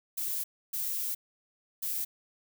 violet noise bursts at uneven times, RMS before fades -33 dBFS, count 3, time 0.17-0.44 / 0.73-1.15 / 1.82-2.05 s, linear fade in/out 10 ms, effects none

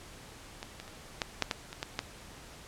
clicks, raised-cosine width 0.2 ms, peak -22 / -24 / -30 / -12 / -9 / -12 / -23 / -16 / -13 dBFS, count 9, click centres 0.629 / 0.8 / 0.879 / 1.218 / 1.423 / 1.512 / 1.729 / 1.829 / 1.991 s, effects pink hiss -50 dBFS RMS until 2.67 s + low-pass 10000 Hz 12 dB/octave

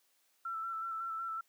sine tone with vibrato, 1337 Hz, E6, 24 cents sharp, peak -36 dBFS, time 0.45-1.41 s, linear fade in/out 5 ms, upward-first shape square, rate 5.4 Hz, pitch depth 22 cents each way, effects white hiss -73 dBFS RMS until 1.48 s + high-pass 300 Hz 12 dB/octave

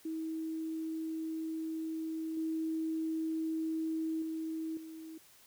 sine tone with level steps, 320.4 Hz, E4, 49 cents flat, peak -35 / -32 / -35 / -44 dBFS, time 0.05-5.18 s, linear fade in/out 5 ms, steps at 2.37 / 4.22 / 4.77 s, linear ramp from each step 2 ms, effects white hiss -61 dBFS RMS until 5.46 s

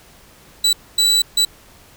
35% pulse tone bursts at uneven times, 3951 Hz, B7, in tune, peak -10 dBFS, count 3, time 0.64-0.73 / 0.98-1.22 / 1.37-1.45 s, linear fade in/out 5 ms, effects pink hiss -47 dBFS RMS until 1.96 s

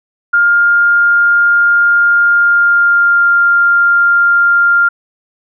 sine tone with pitch glide, 1407 to 1397.3 Hz, F6 to F6, +12 to 0 cents, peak -6 dBFS, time 0.33-4.89 s, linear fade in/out 10 ms, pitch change -12 cents, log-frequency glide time 2.26-3.3 s, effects none

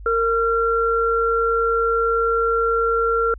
sine tone pair together, 459.6 / 1369.7 Hz, A#4 / F6, -25 / -34 cents, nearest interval octave + perfect fifth, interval 1891 cents, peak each -19 dBFS, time 0.06-3.34 s, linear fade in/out 2 ms, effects added 50 Hz sine -34 dBFS peak until 3.38 s

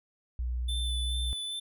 sine tone with pitch glide, 60.9 to 62.29 Hz, B1 to B1, -24 to +15 cents, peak -29 dBFS, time 0.39-1.33 s, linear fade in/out 0 ms, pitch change +39 cents, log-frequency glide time 0.61-1.11 s
square tone with vibrato, 3520 Hz, A7, in tune, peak -34 dBFS, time 0.68-1.6 s, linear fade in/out 10 ms, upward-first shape sine, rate 2.4 Hz, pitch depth 17 cents each way
effects none

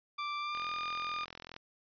sawtooth tone with pitch glide, 1174.7 to 1211.2 Hz, D6 to D#6, 0 to -47 cents, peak -31 dBFS, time 0.18-1.25 s, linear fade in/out 10 ms, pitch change +53 cents, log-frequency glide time 0.39-0.66 s
click train, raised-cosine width 0.2 ms, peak -27 dBFS, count 44, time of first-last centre 0.55-1.564 s, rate 42.4 Hz
effects resampled to 11025 Hz

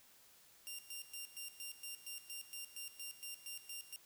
10% pulse tone with tremolo, 2785 Hz, F7, 5 cents flat, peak -36 dBFS, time 0.67-3.96 s, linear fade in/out 0 ms, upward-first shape square, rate 4.3 Hz, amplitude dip 80%, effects white hiss -65 dBFS RMS until 4.05 s

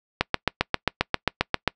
click train, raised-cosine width 0.3 ms, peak -3 dBFS, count 12, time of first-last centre 0.21-1.677 s, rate 7.5 Hz, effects noise-tail reverb RT60 0.1 s tail -25 dB re dry

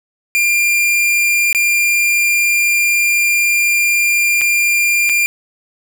45% pulse tone with dropouts, 2394 Hz, D7, 33 cents sharp, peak -11 dBFS, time 0.35-5.26 s, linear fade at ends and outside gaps 0 ms, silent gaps 1.528-1.548 / 4.411-4.416 / 5.092-5.096 s, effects none

